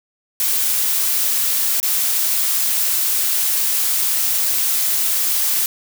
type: noise with dropouts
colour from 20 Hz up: blue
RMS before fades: -18 dBFS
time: 0.4-5.66 s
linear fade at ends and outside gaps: 1 ms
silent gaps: 1.801-1.829 s
effects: none